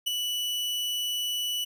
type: tone with ADSR envelope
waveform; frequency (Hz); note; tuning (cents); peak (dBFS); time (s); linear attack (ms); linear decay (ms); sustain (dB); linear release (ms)
40% pulse; 2960; F#7; 0; -22; 0.06-1.65; 16; 8; -5; 15
effects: none